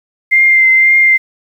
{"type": "tone with vibrato", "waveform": "sine", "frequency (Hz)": 2093, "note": "C7", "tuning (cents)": 0, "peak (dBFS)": -5, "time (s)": [0.31, 1.18], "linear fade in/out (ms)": 20, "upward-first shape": "triangle", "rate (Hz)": 1.9, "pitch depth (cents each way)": 23, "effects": ["7-bit"]}